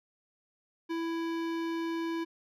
sine tone with hard clipping, 331.3 Hz, E4, 9 cents sharp, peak -33 dBFS, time 0.89-2.25 s, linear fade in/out 20 ms, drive 18 dB, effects none

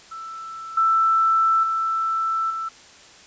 sine tone with level steps, 1327 Hz, E6, 11 cents sharp, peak -32 / -15 / -20 / -25 dBFS, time 0.11-2.69 s, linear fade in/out 10 ms, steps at 0.77 / 1.63 / 2.5 s, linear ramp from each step 5 ms, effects white hiss -47 dBFS RMS until 3.26 s + resampled to 16000 Hz

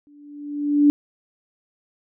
sine tone with exponential growth, 291.2 Hz, D4, 15 cents flat, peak -9 dBFS, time 0.07-0.9 s, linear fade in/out 0 ms, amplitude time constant 180 ms, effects none

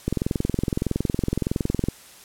click train, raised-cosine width 3 ms, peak -9 dBFS, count 40, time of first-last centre 0.08-1.886 s, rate 21.6 Hz, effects white hiss -47 dBFS RMS until 2.24 s + low-pass 12000 Hz 12 dB/octave

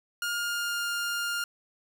sawtooth tone with pitch glide, 1417 to 1406.4 Hz, F6 to F6, +25 to +12 cents, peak -25 dBFS, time 0.22-1.44 s, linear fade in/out 2 ms, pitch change -13 cents, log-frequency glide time 0.32-0.86 s, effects none

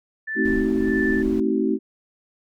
sine tone with tremolo, 1760 Hz, A6, in tune, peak -23 dBFS, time 0.27-1.23 s, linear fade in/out 10 ms, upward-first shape sine, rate 1.6 Hz, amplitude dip 95%
sine chord, A diminished seventh, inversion none, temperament just, 220 / 264 / 316.8 / 380.2 Hz, A3 / C4 / Eb4 / Gb4, 0 / +16 / +31 / +47 cents, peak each -24 dBFS, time 0.35-1.79 s, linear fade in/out 50 ms
brown noise, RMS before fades -33 dBFS, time 0.45-1.4 s, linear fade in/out 2 ms
effects none

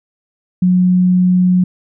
sine tone, 181.7 Hz, F#3, 31 cents flat, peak -8 dBFS, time 0.62-1.64 s, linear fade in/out 5 ms, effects none

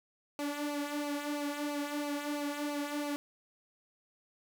sawtooth tone with flanger, 291.1 Hz, D4, 15 cents flat, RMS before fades -36 dBFS, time 0.39-3.16 s, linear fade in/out 0 ms, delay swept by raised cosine 0.56 to 3.26 ms, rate 3 Hz, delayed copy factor -0.65, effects none

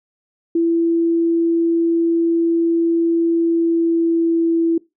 sine tone with pitch glide, 334.3 to 331.8 Hz, E4 to E4, +24 to +11 cents, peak -13 dBFS, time 0.55-4.78 s, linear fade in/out 5 ms, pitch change -13 cents, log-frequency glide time 3.31-4.61 s, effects noise-tail reverb RT60 0.2 s tail -21 dB re dry

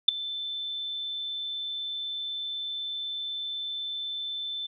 sine tone with ADSR envelope, 3532 Hz, A7, 6 cents sharp, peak -10 dBFS, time 0.08-4.67 s, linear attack 8 ms, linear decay 4 ms, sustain -21 dB, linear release 13 ms, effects none

